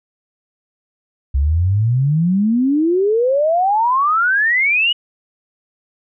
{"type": "exponential sweep", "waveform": "sine", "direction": "up", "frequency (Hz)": [65.41, 2960], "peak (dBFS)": -12, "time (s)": [1.34, 4.93], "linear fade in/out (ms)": 10, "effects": []}